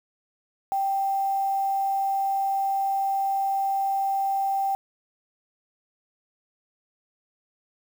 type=tone with quantisation; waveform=sine; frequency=783 Hz; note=G5; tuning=2 cents flat; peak=-22 dBFS; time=0.72-4.75 s; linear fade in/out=0 ms; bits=7; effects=none